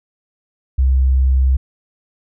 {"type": "tone", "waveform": "sine", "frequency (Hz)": 65.5, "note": "C2", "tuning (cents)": 2, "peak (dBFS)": -10, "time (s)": [0.78, 1.57], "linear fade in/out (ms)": 10, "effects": []}